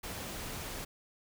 pink noise, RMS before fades -41 dBFS, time 0.03-0.85 s, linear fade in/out 10 ms, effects none

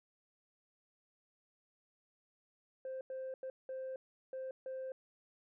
sine tone bursts at uneven times, 523.3 Hz, C5, in tune, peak -38 dBFS, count 6, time 2.85-3.01 / 3.1-3.34 / 3.43-3.5 / 3.69-3.96 / 4.33-4.51 / 4.66-4.92 s, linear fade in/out 2 ms, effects tanh soft clip ceiling -38 dBFS

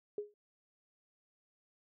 sine tone with exponential decay, 415.3 Hz, G#4, in tune, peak -32 dBFS, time 0.18-0.34 s, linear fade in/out 2 ms, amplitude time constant 34 ms, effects none

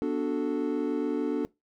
triangle chord, B minor seventh, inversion none, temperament equal, 246.9 / 293.7 / 370 / 440 Hz, B3 / D4 / F#4 / A4, 0 / 0 / 0 / 0 cents, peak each -31 / -27 / -32 / -30 dBFS, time 0.02-1.45 s, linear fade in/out 0 ms, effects noise-tail reverb RT60 0.2 s tail -22 dB re dry

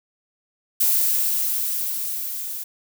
violet noise with level ramp, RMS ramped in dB -18 to -31 dBFS, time 0.8-2.64 s, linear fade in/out 10 ms, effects none

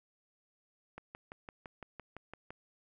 click train, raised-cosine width 0.5 ms, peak -30 dBFS, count 10, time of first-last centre 0.98-2.505 s, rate 5.9 Hz, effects none

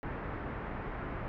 pink low-pass noise, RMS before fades -39 dBFS, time 0.03-1.28 s, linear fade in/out 0 ms, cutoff 1900 Hz, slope 24 dB/octave, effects none

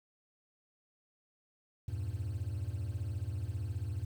triangle chord, E diminished, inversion none, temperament equal with one note detuned, 83.17 / 98 / 116.54 Hz, E2 / G2 / Bb2, +16 / 0 / 0 cents, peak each -38 / -35 / -38 dBFS, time 1.88-4.05 s, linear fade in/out 5 ms, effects tanh soft clip ceiling -25 dBFS + 10-bit

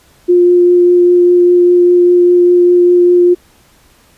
sine tone with vibrato, 353.7 Hz, F4, 22 cents sharp, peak -4 dBFS, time 0.28-3.35 s, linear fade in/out 20 ms, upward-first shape triangle, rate 5 Hz, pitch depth 10 cents each way, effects pink hiss -48 dBFS RMS until 4.17 s + resampled to 32000 Hz

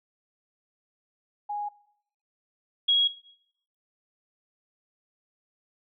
sine tone pair in turn, 827 / 3308 Hz, G#5 / G#7, -8 / -8 cents, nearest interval 2 octaves, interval 2400 cents, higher second, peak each -29 / -18 dBFS, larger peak second, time 1.49-1.69 / 2.88-3.08 s, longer neither, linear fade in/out 10 ms, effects noise-tail reverb RT60 0.7 s tail -19 dB re dry

